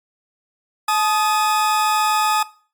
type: tone pair together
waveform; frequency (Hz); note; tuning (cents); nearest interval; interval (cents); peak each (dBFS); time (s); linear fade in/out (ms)
40% pulse; 860.6 / 1247; A5 / D#6; -39 / +3; tritone; 642; -18 / -18; 0.88-2.43; 5
effects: noise-tail reverb RT60 0.4 s tail -19 dB re dry + MP3 96 kbps